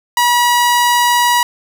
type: tone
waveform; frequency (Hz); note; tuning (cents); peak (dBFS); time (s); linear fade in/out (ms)
sawtooth; 966; B5; -39; -6; 0.17-1.43; 2
effects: none